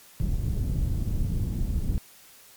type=low-pass noise; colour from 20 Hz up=pink; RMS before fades=-26 dBFS; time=0.2-1.98 s; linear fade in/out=0 ms; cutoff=150 Hz; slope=12 dB/octave; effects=white hiss -52 dBFS RMS until 2.56 s + MP3 96 kbps